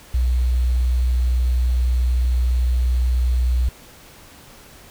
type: tone with quantisation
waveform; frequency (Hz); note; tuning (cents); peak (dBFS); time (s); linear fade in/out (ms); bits
sine; 61.74; B1; 0; -15; 0.14-3.69; 5; 7
effects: pink hiss -45 dBFS RMS until 4.9 s